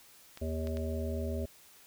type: clicks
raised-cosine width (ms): 0.2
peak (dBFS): -28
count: 3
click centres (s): 0.374 / 0.672 / 0.771
type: harmonic tone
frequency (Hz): 79.6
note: D#2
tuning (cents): +40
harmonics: 1 / 3 / 5 / 7 / 8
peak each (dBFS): -34 / -39 / -41 / -42 / -43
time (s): 0.41-1.46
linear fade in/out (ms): 10
effects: white hiss -58 dBFS RMS until 1.86 s